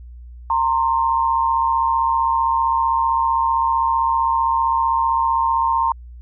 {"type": "tone pair together", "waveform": "sine", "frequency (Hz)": [919, 1054.5], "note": ["A#5", "C6"], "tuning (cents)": [-25, 13], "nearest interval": "major second", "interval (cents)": 238, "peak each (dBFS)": [-17, -19], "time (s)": [0.5, 5.92], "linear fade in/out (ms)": 2, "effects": ["added 60 Hz sine -35 dBFS peak until 6.21 s"]}